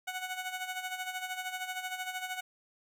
15% pulse tone with tremolo, 740 Hz, F#5, in tune, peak -27 dBFS, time 0.07-2.41 s, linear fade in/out 10 ms, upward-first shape sine, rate 13 Hz, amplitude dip 65%, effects none

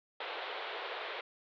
pink band-pass noise, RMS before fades -41 dBFS, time 0.2-1.21 s, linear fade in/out 5 ms, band 400 to 3900 Hz, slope 48 dB/octave, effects none

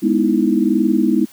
sine chord, E major seventh, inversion first, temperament equal with one note detuned, 207.7 / 246.9 / 308.1 / 329.6 Hz, G#3 / B3 / D#4 / E4, 0 / 0 / -17 / 0 cents, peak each -18 dBFS, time 0.02-1.26 s, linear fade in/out 20 ms, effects white hiss -46 dBFS RMS until 1.32 s

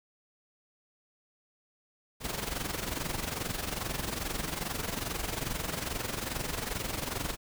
pink noise with amplitude modulation, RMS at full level -32 dBFS, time 2.2-7.37 s, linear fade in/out 50 ms, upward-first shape sine, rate 22.4 Hz, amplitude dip 70%, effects none

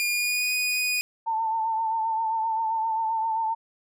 sawtooth tone with pitch glide, 2422 to 2476 Hz, D#7 to D#7, -47 to -9 cents, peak -20 dBFS, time 0-1.01 s, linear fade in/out 0 ms, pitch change +38 cents, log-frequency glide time 0.1-0.47 s
sine tone with vibrato, 893 Hz, A5, 25 cents sharp, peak -23 dBFS, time 1.26-3.55 s, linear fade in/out 20 ms, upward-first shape triangle, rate 7.6 Hz, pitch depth 46 cents each way
effects none

